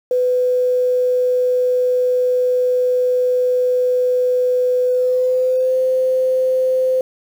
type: tone with pitch glide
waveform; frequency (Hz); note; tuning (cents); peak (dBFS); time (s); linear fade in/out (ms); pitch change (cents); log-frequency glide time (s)
sine; 500 to 516.1; B4 to C5; +21 to -24; -13; 0.11-7.01; 2; +55; 4.85-5.77
effects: 7-bit